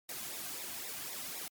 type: noise with flanger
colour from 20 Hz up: white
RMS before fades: -42 dBFS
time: 0.09-1.48 s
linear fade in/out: 2 ms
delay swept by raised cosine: 0.65 to 2.25 ms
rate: 3.9 Hz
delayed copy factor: -0.7
effects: MP3 96 kbps